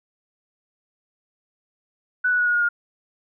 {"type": "tone with pitch steps", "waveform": "sine", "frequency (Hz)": [1487, 1473.3, 1459.8, 1446.3, 1433, 1419.8], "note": ["F#6", "F#6", "F#6", "F#6", "F6", "F6"], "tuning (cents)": [8, -8, -24, -40, 44, 28], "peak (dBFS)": -17, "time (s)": [2.24, 2.69], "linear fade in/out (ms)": 10, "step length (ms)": 75, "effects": []}